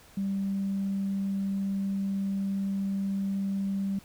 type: tone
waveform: sine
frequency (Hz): 196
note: G3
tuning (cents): 0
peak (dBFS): -26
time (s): 0.17-3.99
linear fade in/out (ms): 5
effects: tanh soft clip ceiling -22 dBFS + pink hiss -55 dBFS RMS until 4.04 s